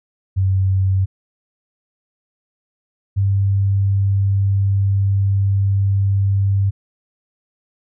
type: tone pair in turn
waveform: sine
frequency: 95.4 / 98.54 Hz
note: G2 / G2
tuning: -47 / +10 cents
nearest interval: minor second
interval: 57 cents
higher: second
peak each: -13 dBFS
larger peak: neither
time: 0.36-1.06 / 3.16-6.71 s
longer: second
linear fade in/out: 20 ms
effects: none